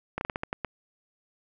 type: slowing click train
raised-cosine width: 0.5 ms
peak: -15 dBFS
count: 8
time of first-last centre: 0.18-0.647 s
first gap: 31 ms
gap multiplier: 1.25
effects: none